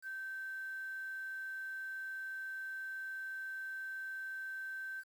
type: tone with quantisation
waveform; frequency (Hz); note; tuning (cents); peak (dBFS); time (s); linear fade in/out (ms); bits
sine; 1553; G6; -17; -40; 0.02-5.04; 50; 10
effects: none